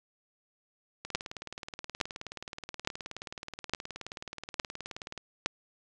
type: two click trains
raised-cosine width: 0.2 ms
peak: -22 / -10 dBFS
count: 79 / 6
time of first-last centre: 1.05-5.177 / 1.15-5.46 s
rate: 18.9 / 1.16 Hz
effects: resampled to 22050 Hz + 8-bit